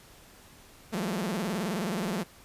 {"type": "tone with vibrato", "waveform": "sawtooth", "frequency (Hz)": 196, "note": "G3", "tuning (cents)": 0, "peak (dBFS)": -25, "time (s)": [0.92, 2.24], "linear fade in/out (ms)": 20, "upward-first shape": "sine", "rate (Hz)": 19, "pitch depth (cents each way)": 270, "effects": ["pink hiss -54 dBFS RMS until 2.44 s", "resampled to 32000 Hz"]}